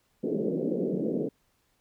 white band-pass noise, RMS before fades -29 dBFS, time 0.23-1.29 s, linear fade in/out 10 ms, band 160 to 490 Hz, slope 48 dB/octave, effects pink hiss -71 dBFS RMS until 1.8 s

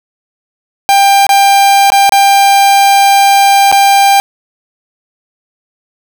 45% pulse tone with dropouts, 794 Hz, G5, 22 cents sharp, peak -4 dBFS, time 0.89-4.2 s, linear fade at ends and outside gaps 0 ms, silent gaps 1.267-1.292 / 1.902-1.92 / 2.094-2.122 / 3.716-3.725 s, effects 7-bit

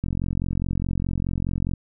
click train, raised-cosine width 5 ms, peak -13 dBFS, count 77, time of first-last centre 0.04-1.736 s, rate 44.8 Hz, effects none

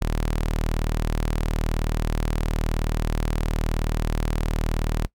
sawtooth tone, 39 Hz, D#1, 5 cents sharp, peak -18 dBFS, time 0.01-5.07 s, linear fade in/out 10 ms, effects noise-tail reverb RT60 0.1 s tail -21 dB re dry

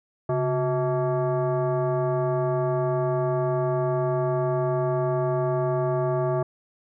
sine tone with frequency modulation, 137.3 Hz, C#3, 16 cents flat, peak -21 dBFS, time 0.29-6.43 s, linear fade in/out 5 ms, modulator 506 Hz, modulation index 1.4, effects none

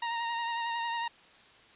sawtooth tone with vibrato, 932.3 Hz, A#5, in tune, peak -27 dBFS, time 0.02-1.08 s, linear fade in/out 5 ms, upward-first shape sine, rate 11 Hz, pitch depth 24 cents each way, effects white hiss -57 dBFS RMS until 1.75 s + resampled to 8000 Hz

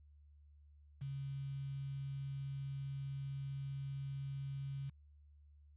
sine tone with quantisation, 137.6 Hz, C#3, 12 cents flat, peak -40 dBFS, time 1.01-4.9 s, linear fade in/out 10 ms, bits 10, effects added 73 Hz sine -60 dBFS peak until 5.76 s + resampled to 8000 Hz

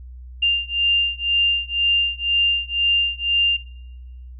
sine beating tone pair, 2794 / 2796 Hz, F7 / F7, 0 / +1 cents, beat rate 2 Hz, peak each -20 dBFS, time 0.42-3.57 s, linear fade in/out 10 ms, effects noise-tail reverb RT60 0.9 s tail -20 dB re dry + added 62 Hz sine -35 dBFS peak until 4.39 s

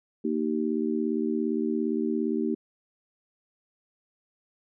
harmonic tone, 77.4 Hz, D#2, 9 cents flat, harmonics 3 / 4 / 5, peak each -28 / -29 / -30 dBFS, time 0.24-2.55 s, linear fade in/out 10 ms, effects none

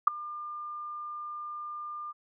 sine tone with ADSR envelope, 1200 Hz, D6, 37 cents sharp, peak -12 dBFS, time 0.07-2.13 s, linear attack 7 ms, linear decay 5 ms, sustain -24 dB, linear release 27 ms, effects none

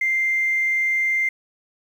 sine tone, 2093 Hz, C7, in tune, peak -17 dBFS, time 0.01-1.29 s, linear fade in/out 5 ms, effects tanh soft clip ceiling -13 dBFS + 8-bit

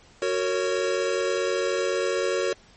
square chord, F# major, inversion none, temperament equal with one note detuned, 370 / 459.5 / 554.4 Hz, F#4 / A#4 / C#5, 0 / -25 / 0 cents, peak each -28 dBFS, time 0.22-2.53 s, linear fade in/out 2 ms, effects pink hiss -54 dBFS RMS until 2.76 s + MP3 32 kbps

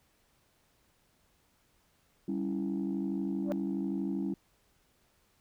sine chord, C# diminished, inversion second, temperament equal, 196 / 277.2 / 329.6 Hz, G3 / C#4 / E4, 0 / 0 / 0 cents, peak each -33 / -34 / -35 dBFS, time 2.28-4.34 s, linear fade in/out 5 ms
sine tone with exponential growth, 583 Hz, D5, 13 cents flat, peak -25 dBFS, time 3.42-3.52 s, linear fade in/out 0 ms, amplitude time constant 20 ms
effects tanh soft clip ceiling -25 dBFS + pink hiss -70 dBFS RMS until 5.4 s

